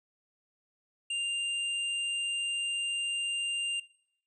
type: tone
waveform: square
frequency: 2794 Hz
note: F7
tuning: in tune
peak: -31 dBFS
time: 1.1-3.8 s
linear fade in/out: 5 ms
effects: noise-tail reverb RT60 0.7 s tail -20 dB re dry + resampled to 22050 Hz